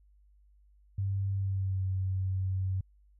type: tone with pitch glide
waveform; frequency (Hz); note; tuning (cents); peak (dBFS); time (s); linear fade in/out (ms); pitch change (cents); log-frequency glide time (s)
sine; 98 to 94.5; G2 to F#2; 0 to +37; -28; 0.98-2.81; 5; -63; 1.34-1.84
effects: added 50 Hz sine -59 dBFS peak until 3.19 s